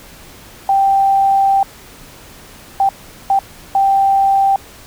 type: tone bursts at uneven times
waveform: sine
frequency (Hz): 784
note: G5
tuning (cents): 0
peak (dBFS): -9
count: 4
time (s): 0.69-1.63 / 2.8-2.89 / 3.3-3.39 / 3.75-4.56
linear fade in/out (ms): 2
effects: pink hiss -39 dBFS RMS until 4.86 s